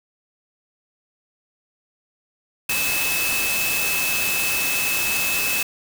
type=tone in noise; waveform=sine; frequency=2602 Hz; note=E7; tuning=23 cents flat; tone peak=-23 dBFS; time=2.69-5.63 s; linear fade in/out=5 ms; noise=white; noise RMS=-24 dBFS; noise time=2.69-5.63 s; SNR=-2 dB; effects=none